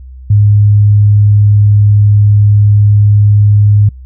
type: tone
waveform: sine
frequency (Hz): 103.6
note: G#2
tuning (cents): -4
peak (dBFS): -3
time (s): 0.3-3.89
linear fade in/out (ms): 5
effects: noise-tail reverb RT60 0.1 s tail -26 dB re dry + added 64 Hz sine -27 dBFS peak until 4.05 s